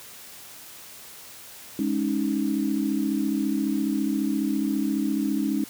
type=chord; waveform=sine; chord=Ab suspended fourth; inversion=none; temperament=just; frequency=207.7 / 276.9 / 311.5 Hz; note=Ab3 / Db4 / Eb4; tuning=0 / -2 / +2 cents; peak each=-27 / -26 / -27 dBFS; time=1.79-5.64 s; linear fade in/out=2 ms; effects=white hiss -44 dBFS RMS until 5.69 s + high-pass 60 Hz 12 dB/octave